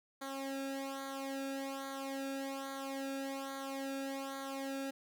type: tone with flanger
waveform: sawtooth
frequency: 271.8 Hz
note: C#4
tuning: 34 cents flat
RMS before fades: -41 dBFS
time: 0.21-4.91 s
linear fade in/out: 10 ms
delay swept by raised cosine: 0.37 to 0.98 ms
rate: 1.2 Hz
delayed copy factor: -0.85
effects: none